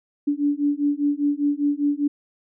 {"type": "beating tone pair", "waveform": "sine", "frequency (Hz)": [286.7, 291.7], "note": ["D4", "D4"], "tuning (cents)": [-42, -12], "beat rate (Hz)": 5, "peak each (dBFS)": -22, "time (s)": [0.27, 2.08], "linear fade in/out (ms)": 10, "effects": []}